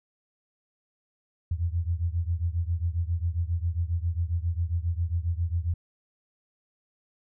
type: beating tone pair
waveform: sine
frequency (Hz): 82.5 / 89.9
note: E2 / F#2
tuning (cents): +2 / -49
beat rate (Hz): 7.4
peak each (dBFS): -27 / -29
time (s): 1.51-5.74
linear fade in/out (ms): 5
effects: none